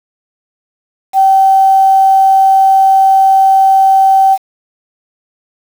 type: tone with quantisation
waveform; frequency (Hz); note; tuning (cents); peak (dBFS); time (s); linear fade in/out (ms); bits
sine; 773; G5; -24; -4; 1.13-4.38; 50; 5
effects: none